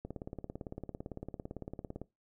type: click train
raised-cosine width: 2 ms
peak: -27 dBFS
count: 36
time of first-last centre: 0.05-2.016 s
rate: 17.8 Hz
effects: noise-tail reverb RT60 0.2 s tail -20 dB re dry